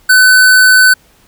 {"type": "tone", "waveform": "square", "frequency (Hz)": 1509, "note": "F#6", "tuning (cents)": 34, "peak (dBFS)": -4, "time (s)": [0.09, 0.94], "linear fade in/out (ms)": 10, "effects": ["pink hiss -48 dBFS RMS until 1.27 s"]}